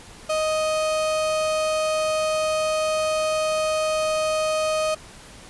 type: tone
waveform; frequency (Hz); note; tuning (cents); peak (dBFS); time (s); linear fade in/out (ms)
35% pulse; 624; D#5; +5; -19; 0.29-4.95; 10
effects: pink hiss -44 dBFS RMS until 5.49 s + resampled to 24000 Hz